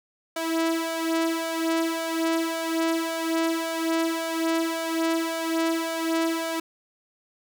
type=tone with flanger; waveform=sawtooth; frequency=327.6 Hz; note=E4; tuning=11 cents flat; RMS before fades=-26 dBFS; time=0.36-6.6 s; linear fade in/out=5 ms; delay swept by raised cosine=1.7 to 3.1 ms; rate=1.8 Hz; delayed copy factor=+0.7; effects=none